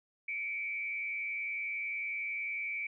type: tone with frequency modulation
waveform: sine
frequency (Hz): 2300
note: D7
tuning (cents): -37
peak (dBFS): -34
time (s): 0.28-2.87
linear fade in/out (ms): 5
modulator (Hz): 109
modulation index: 0.72
effects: none